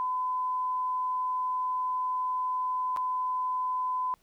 sine tone with dropouts, 1011 Hz, B5, 40 cents sharp, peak -27 dBFS, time 0-4.14 s, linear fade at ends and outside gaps 0 ms, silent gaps 2.963-2.971 s, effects pink hiss -68 dBFS RMS until 4.22 s

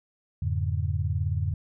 sine tone cluster, 86.2 / 105 / 141.6 Hz, F2 / G#2 / C#3, -22 / +19 / +37 cents, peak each -27 / -29 / -31 dBFS, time 0.42-1.54 s, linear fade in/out 5 ms, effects none

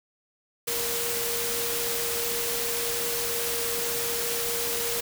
sine tone in noise, 470 Hz, A#4, 14 cents sharp, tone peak -33 dBFS, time 0.67-5.01 s, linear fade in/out 10 ms, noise white, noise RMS -29 dBFS, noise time 0.67-5.01 s, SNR -7 dB, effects none

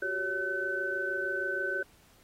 sine tone cluster, 365.1 / 391.5 / 558 / 1518 Hz, F#4 / G4 / C#5 / F#6, -23 / -2 / +11 / +44 cents, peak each -39 / -38 / -38 / -31 dBFS, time 0.02-1.83 s, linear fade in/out 5 ms, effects pink hiss -62 dBFS RMS until 2.23 s + AAC 48 kbps

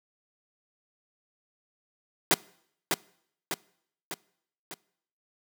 pink noise with echo, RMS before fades -20 dBFS, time 2.31-2.34 s, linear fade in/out 0 ms, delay 600 ms, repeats 4, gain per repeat -5 dB, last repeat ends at 4.74 s, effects noise-tail reverb RT60 0.7 s tail -24 dB re dry + high-pass 200 Hz 12 dB/octave

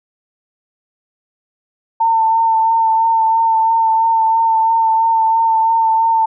sine tone with vibrato, 900 Hz, A5, 39 cents sharp, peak -10 dBFS, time 2-6.26 s, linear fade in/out 10 ms, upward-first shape sine, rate 3 Hz, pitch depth 20 cents each way, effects none

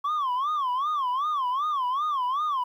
sine tone with vibrato, 1102 Hz, C#6, 11 cents flat, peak -21 dBFS, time 0.04-2.64 s, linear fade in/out 10 ms, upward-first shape sine, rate 2.6 Hz, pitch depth 200 cents each way, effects tanh soft clip ceiling -23 dBFS + 10-bit

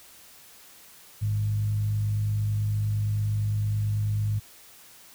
sine tone with frequency modulation, 105.1 Hz, G#2, 21 cents sharp, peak -23 dBFS, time 1.21-4.4 s, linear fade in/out 20 ms, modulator 48.9 Hz, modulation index 0.32, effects white hiss -51 dBFS RMS until 5.14 s

